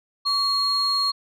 sine tone pair together, 1131 / 4270 Hz, C#6 / C8, +34 / +34 cents, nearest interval octave + major seventh, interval 2300 cents, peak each -24 / -19 dBFS, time 0.25-1.12 s, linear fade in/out 20 ms, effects tanh soft clip ceiling -15 dBFS

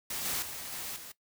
white noise with level steps, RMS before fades -36 / -33 / -41 / -39 / -46 dBFS, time 0.1-1.12 s, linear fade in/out 5 ms, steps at 0.25 / 0.42 / 0.72 / 0.96 s, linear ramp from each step 5 ms, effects noise-tail reverb RT60 0.1 s tail -18 dB re dry

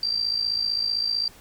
sine tone with amplitude modulation, 4701 Hz, D8, 1 cent sharp, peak -19 dBFS, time 0.03-1.28 s, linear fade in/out 2 ms, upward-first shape sine, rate 55.6 Hz, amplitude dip 75%, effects pink hiss -50 dBFS RMS until 1.4 s + Opus 48 kbps

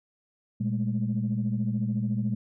sine tone cluster, 118.7 / 203.4 / 217.2 Hz, A#2 / G#3 / A3, +32 / -36 / -22 cents, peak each -28 / -28 / -31 dBFS, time 0.6-2.35 s, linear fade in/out 10 ms, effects tanh soft clip ceiling -17 dBFS

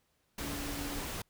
sine tone in noise, 285.8 Hz, D4, 47 cents flat, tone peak -41 dBFS, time 0.41-1 s, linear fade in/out 5 ms, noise pink, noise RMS -39 dBFS, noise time 0.38-1.22 s, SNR -5 dB, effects pink hiss -75 dBFS RMS until 1.29 s

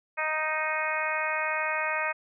harmonic tone, 311.1 Hz, D#4, in tune, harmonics 2 / 3 / 4 / 5 / 6 / 7 / 8, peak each -34 / -34 / -34 / -34 / -34 / -34 / -34 dBFS, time 0.17-2.13 s, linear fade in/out 20 ms, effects none

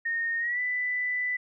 sine tone with pitch glide, 1845 to 1988.9 Hz, A#6 to B6, -18 to +12 cents, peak -26 dBFS, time 0.05-1.37 s, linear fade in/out 10 ms, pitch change +130 cents, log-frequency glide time 0.39-0.6 s, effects none

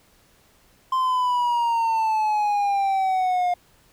triangle exponential sweep, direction down, 1046.5 to 709 Hz, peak -17 dBFS, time 0.92-3.54 s, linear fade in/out 5 ms, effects pink hiss -58 dBFS RMS until 3.92 s

